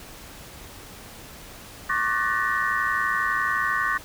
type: tone cluster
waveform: sine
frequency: 1096 / 1176 / 1501 / 1769 / 1881 Hz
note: C#6 / D6 / F#6 / A6 / A#6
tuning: -20 / +2 / +24 / +9 / +15 cents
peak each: -28 dBFS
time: 1.89-3.98 s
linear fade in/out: 10 ms
effects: pink hiss -43 dBFS RMS until 4.04 s